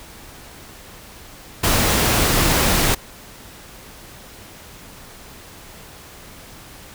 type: noise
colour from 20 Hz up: pink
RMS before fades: -17 dBFS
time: 1.63-2.95 s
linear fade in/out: 10 ms
effects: pink hiss -41 dBFS RMS until 6.94 s